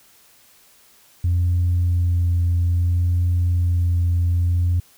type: tone with vibrato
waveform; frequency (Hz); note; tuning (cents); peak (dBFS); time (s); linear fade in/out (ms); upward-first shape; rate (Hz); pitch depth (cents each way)
sine; 87.31; F2; 0; -14; 1.24-4.8; 5; sine; 0.61; 13
effects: tanh soft clip ceiling -13 dBFS + white hiss -53 dBFS RMS until 4.97 s